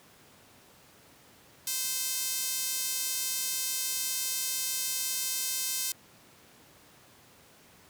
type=tone with high-pass filter; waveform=sawtooth; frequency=519 Hz; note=C5; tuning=14 cents flat; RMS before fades=-32 dBFS; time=1.67-5.92 s; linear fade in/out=2 ms; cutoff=6100 Hz; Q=0.75; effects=pink hiss -57 dBFS RMS until 7.89 s + high-pass 100 Hz 12 dB/octave